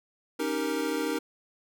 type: chord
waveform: square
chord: Eb dominant seventh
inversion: third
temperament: equal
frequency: 277.2 / 311.1 / 392 / 466.2 Hz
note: Db4 / Eb4 / G4 / Bb4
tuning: 0 / 0 / 0 / 0 cents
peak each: -35 / -32 / -37 / -33 dBFS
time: 0.39-1.19 s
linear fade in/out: 10 ms
effects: none